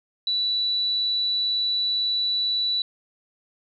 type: tone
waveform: sine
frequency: 3951 Hz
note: B7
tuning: in tune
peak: -21 dBFS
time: 0.27-2.82 s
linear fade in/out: 2 ms
effects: none